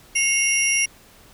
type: tone cluster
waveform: sine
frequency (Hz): 2170 / 2773 / 5680 / 10830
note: C#7 / F7 / F8 / E9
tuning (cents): -37 / -13 / +28 / +46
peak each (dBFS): -23 / -22 / -22 / -25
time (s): 0.15-0.86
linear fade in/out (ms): 10
effects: pink hiss -50 dBFS RMS until 1.33 s